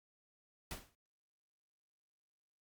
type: noise with exponential decay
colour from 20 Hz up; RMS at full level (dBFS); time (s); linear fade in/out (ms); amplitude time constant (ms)
pink; -41; 0.71-0.95; 1; 51
effects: noise-tail reverb RT60 0.1 s tail -24 dB re dry + Opus 48 kbps